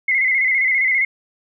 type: tone with vibrato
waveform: sine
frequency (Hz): 2093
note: C7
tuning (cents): 0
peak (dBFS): -14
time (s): 0.08-1.05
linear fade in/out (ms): 5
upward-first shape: square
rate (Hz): 15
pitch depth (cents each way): 54
effects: none